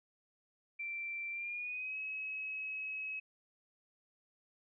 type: tone with pitch glide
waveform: sine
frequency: 2349 to 2562 Hz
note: D7 to E7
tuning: 0 to -50 cents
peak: -38 dBFS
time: 0.79-3.2 s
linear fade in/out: 10 ms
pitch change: +150 cents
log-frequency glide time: 1.31-1.97 s
effects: none